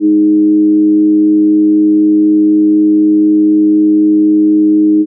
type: tone with frequency modulation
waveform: sine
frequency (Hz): 311.1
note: D#4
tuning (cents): 0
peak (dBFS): -5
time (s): 0-5.06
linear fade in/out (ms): 50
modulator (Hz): 104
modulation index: 0.32
effects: none